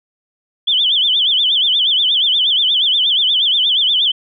sine tone with vibrato, 3267 Hz, G#7, 29 cents flat, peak -11 dBFS, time 0.67-4.12 s, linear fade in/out 10 ms, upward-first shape sine, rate 8.4 Hz, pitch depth 170 cents each way, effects none

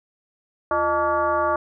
sine tone with frequency modulation, 880 Hz, A5, in tune, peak -18 dBFS, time 0.71-1.56 s, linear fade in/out 2 ms, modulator 267 Hz, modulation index 1.7, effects none

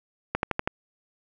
click train, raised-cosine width 0.5 ms, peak -9 dBFS, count 5, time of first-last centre 0.35-0.675 s, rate 12.3 Hz, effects none

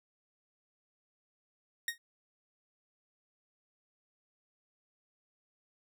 sawtooth tone with exponential decay, 1864.7 Hz, A#6, in tune, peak -25 dBFS, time 1.88-1.98 s, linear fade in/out 2 ms, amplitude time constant 21 ms, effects none

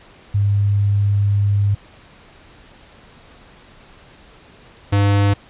sine / square tone pair in turn, 101.3 / 100.72 Hz, G#2 / G2, -43 / +47 cents, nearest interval unison, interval 10 cents, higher first, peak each -13 dBFS, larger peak neither, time 0.34-1.75 / 4.92-5.34 s, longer first, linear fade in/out 10 ms, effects pink hiss -46 dBFS RMS until 5.49 s + resampled to 8000 Hz

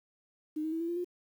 sine tone with pitch steps, 307.2 / 316.2 / 325.5 / 335 / 344.8 / 354.9 Hz, D#4 / D#4 / E4 / E4 / F4 / F4, -22 / +28 / -22 / +28 / -22 / +28 cents, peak -31 dBFS, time 0.56-1.046 s, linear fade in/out 10 ms, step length 81 ms, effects 10-bit

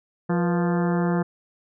harmonic tone with a mistuned harmonic, 174.61 Hz, F3, in tune, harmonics 1 / 2 / 3 / 4 / 5 / 6 / 7 / 8 / 9 / 10, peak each -21 / -27 / -31 / -33 / -35 / -37 / -38 / -39 / -40 / -41 dBFS, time 0.29-1.23 s, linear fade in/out 10 ms, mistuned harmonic 3, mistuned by -100 cents, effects none

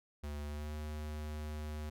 square tone with pitch glide, 73.42 to 75.83 Hz, D2 to D#2, 0 to -44 cents, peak -40 dBFS, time 0.23-1.9 s, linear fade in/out 10 ms, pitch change +56 cents, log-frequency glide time 0.45-0.74 s, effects none

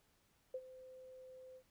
sine tone with ADSR envelope, 515 Hz, C5, 28 cents flat, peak -38 dBFS, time 0.54-1.63 s, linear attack 5 ms, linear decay 55 ms, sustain -15 dB, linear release 70 ms, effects pink hiss -75 dBFS RMS until 1.7 s

